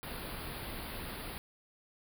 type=band-stop noise; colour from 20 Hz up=pink; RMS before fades=-42 dBFS; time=0.03-1.38 s; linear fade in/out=0 ms; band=4800 to 9500 Hz; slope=96 dB/octave; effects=none